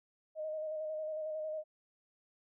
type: tone with vibrato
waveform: sine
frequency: 622 Hz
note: D#5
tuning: 1 cent flat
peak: -36 dBFS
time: 0.35-1.64 s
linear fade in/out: 50 ms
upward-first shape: square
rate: 11 Hz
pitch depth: 22 cents each way
effects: none